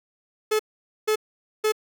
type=tone bursts; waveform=45% pulse; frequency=430.9 Hz; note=A4; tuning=36 cents flat; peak=-19 dBFS; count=3; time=0.51-1.722 s; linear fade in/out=10 ms; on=84 ms; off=480 ms; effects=none